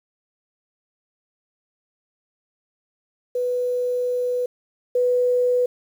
sine tone pair in turn, 494.9 / 494.9 Hz, B4 / B4, +4 / +4 cents, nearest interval unison, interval 0 cents, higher neither, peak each -20 / -16 dBFS, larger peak second, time 3.35-4.46 / 4.95-5.66 s, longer first, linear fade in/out 5 ms, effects 8-bit

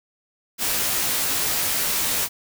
white noise with comb filter, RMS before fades -23 dBFS, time 0.58-2.29 s, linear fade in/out 50 ms, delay 15 ms, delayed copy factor -0.6, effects none

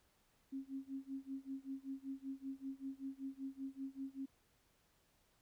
sine tone with tremolo, 269.9 Hz, C#4, 46 cents flat, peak -40 dBFS, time 0.52-4.26 s, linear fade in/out 10 ms, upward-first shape sine, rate 5.2 Hz, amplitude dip 95%, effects pink hiss -75 dBFS RMS until 5.41 s

